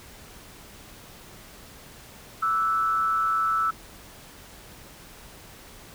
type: tone with frequency modulation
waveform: sine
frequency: 1318.5 Hz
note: E6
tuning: in tune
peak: -21 dBFS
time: 2.42-3.71 s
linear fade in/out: 10 ms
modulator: 161 Hz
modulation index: 0.47
effects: pink hiss -47 dBFS RMS until 5.94 s